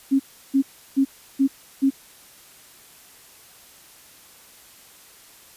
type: tone bursts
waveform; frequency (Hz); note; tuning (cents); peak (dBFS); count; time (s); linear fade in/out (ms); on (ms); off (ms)
sine; 271.3; C#4; -37; -14; 5; 0.11-1.905; 20; 87; 340
effects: white hiss -49 dBFS RMS until 5.56 s + resampled to 32000 Hz